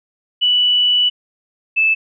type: tone pair in turn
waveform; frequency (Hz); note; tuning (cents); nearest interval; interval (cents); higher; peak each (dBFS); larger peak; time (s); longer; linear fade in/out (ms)
sine; 2960 / 2626; F#7 / E7; 0 / -7; major second; 207; first; -11; neither; 0.41-1.1 / 1.76-1.95; first; 20
effects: none